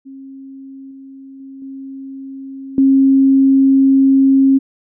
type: tone with level steps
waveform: sine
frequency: 270 Hz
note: C#4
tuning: 45 cents flat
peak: -31 / -33 / -31 / -27 / -7 dBFS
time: 0.05-4.59 s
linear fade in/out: 20 ms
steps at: 0.91 / 1.4 / 1.62 / 2.78 s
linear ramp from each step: 2 ms
effects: none